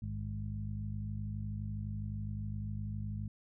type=harmonic tone with a mistuned harmonic; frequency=51.91 Hz; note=G#1; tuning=in tune; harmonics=1 / 2 / 3 / 4; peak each=-43 / -38 / -47 / -44 dBFS; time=0.02-3.28 s; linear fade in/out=5 ms; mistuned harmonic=1; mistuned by=+140 cents; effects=none